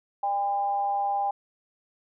sine tone with amplitude modulation, 804 Hz, G5, 44 cents sharp, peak -21 dBFS, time 0.23-1.31 s, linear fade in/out 5 ms, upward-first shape sine, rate 211 Hz, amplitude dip 55%, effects none

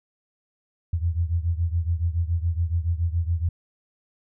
sine beating tone pair, 82.41 / 89.51 Hz, E2 / F2, 0 / +43 cents, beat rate 7.1 Hz, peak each -23 / -26 dBFS, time 0.93-3.49 s, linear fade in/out 5 ms, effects none

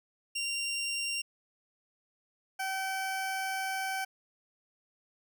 20% pulse tone pair in turn, 2770 / 767.3 Hz, F7 / G5, -15 / -37 cents, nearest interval octave + minor seventh, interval 2222 cents, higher first, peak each -27 dBFS, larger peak neither, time 0.35-1.22 / 2.59-4.05 s, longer second, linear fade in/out 10 ms, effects none

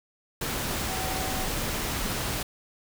sine tone in noise, 757 Hz, F#5, 39 cents sharp, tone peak -35 dBFS, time 0.89-1.46 s, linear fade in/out 5 ms, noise pink, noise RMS -30 dBFS, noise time 0.41-2.43 s, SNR -8 dB, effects none

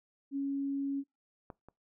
sine tone, 277.2 Hz, C#4, in tune, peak -31 dBFS, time 0.31-1.04 s, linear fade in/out 50 ms
clicks, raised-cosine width 1 ms, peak -30 / -38 dBFS, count 2, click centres 1.502 / 1.686 s
effects noise-tail reverb RT60 0.2 s tail -23 dB re dry

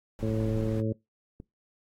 brown noise, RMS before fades -38 dBFS, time 0.19-0.8 s, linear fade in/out 0 ms
harmonic tone, 110 Hz, A2, in tune, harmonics 1 / 2 / 3 / 4 / 5, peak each -29 / -32 / -34 / -35 / -36 dBFS, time 0.22-0.93 s, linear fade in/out 10 ms
click, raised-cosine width 3 ms, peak -29 dBFS, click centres 1.401 s
effects noise-tail reverb RT60 0.2 s tail -23 dB re dry + AAC 48 kbps

